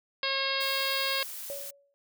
harmonic tone, 542 Hz, C#5, 39 cents flat, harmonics 1 / 2 / 3 / 4 / 5 / 6 / 7 / 8 / 9, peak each -36 / -36 / -36 / -36 / -36 / -36 / -36 / -36 / -36 dBFS, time 0.23-1.23 s, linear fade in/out 2 ms
blue noise, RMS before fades -40 dBFS, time 0.6-1.71 s, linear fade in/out 10 ms
sine tone with exponential decay, 563 Hz, C#5, 27 cents sharp, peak -33 dBFS, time 1.5-1.94 s, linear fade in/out 0 ms, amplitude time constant 95 ms
effects none

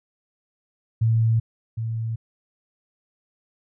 sine tone with echo, 113.1 Hz, A2, 48 cents sharp, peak -16 dBFS, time 1.01-1.4 s, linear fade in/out 10 ms, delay 760 ms, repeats 1, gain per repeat -8 dB, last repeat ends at 2.16 s, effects none

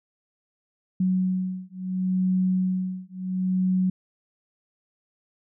sine beating tone pair, 185 / 185.72 Hz, F#3 / F#3, 0 / +7 cents, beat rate 0.72 Hz, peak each -25 dBFS, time 1-3.9 s, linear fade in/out 5 ms, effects none

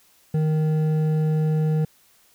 triangle tone with hard clipping, 155.56 Hz, D#3, in tune, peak -20 dBFS, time 0.34-1.85 s, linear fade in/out 5 ms, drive 11 dB, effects white hiss -58 dBFS RMS until 2.34 s

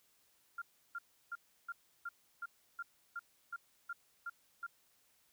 sine tone bursts, 1394 Hz, F6, 4 cents flat, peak -39 dBFS, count 12, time 0.58-4.666 s, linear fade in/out 5 ms, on 38 ms, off 330 ms, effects white hiss -72 dBFS RMS until 5.32 s

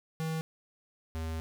square tone pair in turn, 160.3 / 80.59 Hz, E3 / E2, -48 / -39 cents, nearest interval octave, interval 1191 cents, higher first, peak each -32 / -34 dBFS, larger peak first, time 0.2-0.41 / 1.15-1.4 s, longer second, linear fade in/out 0 ms, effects none

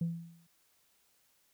sine tone with exponential decay, 167.8 Hz, E3, 31 cents sharp, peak -26 dBFS, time 0.01-0.47 s, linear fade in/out 5 ms, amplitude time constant 99 ms, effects tanh soft clip ceiling -27 dBFS + white hiss -71 dBFS RMS until 1.53 s

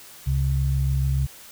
sine tone pair together, 67 / 134 Hz, C2 / C3, +42 / +42 cents, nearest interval octave, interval 1200 cents, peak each -22 dBFS, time 0.26-1.27 s, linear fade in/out 20 ms, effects white hiss -45 dBFS RMS until 1.51 s

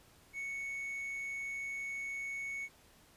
triangle tone, 2217 Hz, C#7, in tune, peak -36 dBFS, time 0.33-2.69 s, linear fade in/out 50 ms, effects pink hiss -63 dBFS RMS until 3.16 s + resampled to 32000 Hz

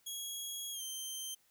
15% pulse tone with pitch glide, 3314 to 3128 Hz, G#7 to G7, -4 to -4 cents, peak -33 dBFS, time 0.06-1.35 s, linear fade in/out 10 ms, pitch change -100 cents, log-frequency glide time 0.72-0.82 s, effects white hiss -71 dBFS RMS until 1.5 s

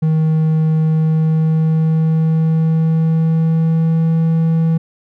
triangle tone with pitch glide, 158 to 162.91 Hz, D#3 to E3, +27 to -20 cents, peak -9 dBFS, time 0.02-4.78 s, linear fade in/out 10 ms, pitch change +53 cents, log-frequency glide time 0.81-4.13 s, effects none

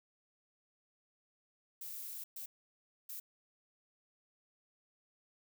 violet noise bursts at uneven times, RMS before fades -45 dBFS, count 3, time 1.81-2.24 / 2.36-2.46 / 3.09-3.2 s, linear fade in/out 5 ms, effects none

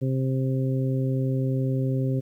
harmonic tone, 131.8 Hz, C3, 13 cents sharp, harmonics 1 / 2 / 3 / 4, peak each -23 / -29 / -33 / -35 dBFS, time 0.01-2.21 s, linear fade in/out 20 ms, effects 10-bit

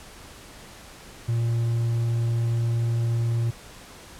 triangle tone, 116.54 Hz, A#2, in tune, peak -19 dBFS, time 1.28-3.51 s, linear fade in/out 10 ms, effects pink hiss -45 dBFS RMS until 4.19 s + low-pass 11000 Hz 12 dB/octave

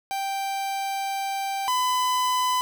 45% pulse tone pair in turn, 784 / 1005.4 Hz, G5 / B5, 0 / +31 cents, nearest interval major third, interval 431 cents, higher second, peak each -26 / -21 dBFS, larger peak second, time 0.11-1.68 / 1.68-2.61 s, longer first, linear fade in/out 0 ms, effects 9-bit

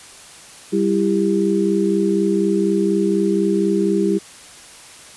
sine tone cluster, 196 / 333.3 / 397.4 Hz, G3 / E4 / G4, 0 / +19 / +24 cents, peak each -19 dBFS, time 0.72-4.19 s, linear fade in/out 20 ms, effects white hiss -41 dBFS RMS until 5.16 s + resampled to 24000 Hz

